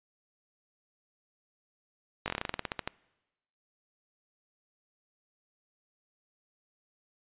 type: slowing click train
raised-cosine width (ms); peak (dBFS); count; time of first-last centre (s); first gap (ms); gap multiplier
0.3; -15; 15; 2.26-2.875; 19; 1.12
effects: noise-tail reverb RT60 1.0 s tail -23 dB re dry + resampled to 8000 Hz